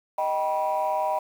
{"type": "chord", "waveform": "sine", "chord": "Eb augmented", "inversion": "none", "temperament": "just", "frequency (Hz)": [622.3, 777.8, 972.3], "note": ["Eb5", "G5", "B5"], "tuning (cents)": [0, -14, -27], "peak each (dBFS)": -26, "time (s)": [0.18, 1.19], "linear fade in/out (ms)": 5, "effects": ["tanh soft clip ceiling -17 dBFS", "8-bit"]}